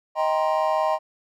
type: chord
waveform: triangle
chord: C minor seventh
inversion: first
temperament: just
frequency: 627.9 / 784.9 / 941.9 / 1046.5 Hz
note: Eb5 / G5 / Bb5 / C6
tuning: +16 / +2 / +18 / 0 cents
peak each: -21 / -24 / -25 / -25 dBFS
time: 0.15-0.99 s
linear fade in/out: 50 ms
effects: none